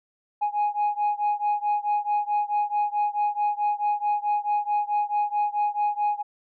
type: beating tone pair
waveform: sine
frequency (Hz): 829 / 833.6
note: G#5 / G#5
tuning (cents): -3 / +6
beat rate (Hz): 4.6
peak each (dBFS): -23 / -24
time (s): 0.41-6.23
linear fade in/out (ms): 20
effects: tanh soft clip ceiling -18 dBFS